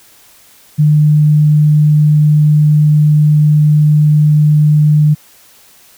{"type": "tone", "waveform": "sine", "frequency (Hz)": 150.7, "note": "D3", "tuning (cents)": 45, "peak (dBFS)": -5, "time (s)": [0.78, 5.15], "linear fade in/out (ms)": 20, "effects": ["white hiss -44 dBFS RMS until 5.97 s"]}